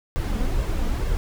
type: noise with flanger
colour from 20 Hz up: brown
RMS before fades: -23 dBFS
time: 0.16-1.17 s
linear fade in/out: 0 ms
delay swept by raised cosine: 1.8 to 4.2 ms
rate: 2.2 Hz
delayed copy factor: +0.5
effects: none